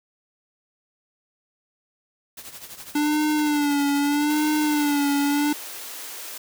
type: noise with tremolo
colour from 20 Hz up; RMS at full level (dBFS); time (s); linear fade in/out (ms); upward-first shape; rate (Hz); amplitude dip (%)
white; -37; 2.37-4.92; 5; triangle; 12; 75
type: tone with vibrato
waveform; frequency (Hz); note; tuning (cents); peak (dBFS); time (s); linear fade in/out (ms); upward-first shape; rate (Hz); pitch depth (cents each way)
square; 293.7; D4; 0; -20; 2.95-5.53; 5; sine; 0.8; 59
type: high-pass noise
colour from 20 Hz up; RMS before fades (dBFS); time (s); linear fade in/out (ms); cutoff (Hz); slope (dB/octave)
white; -36; 4.3-6.38; 5; 290; 24
effects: none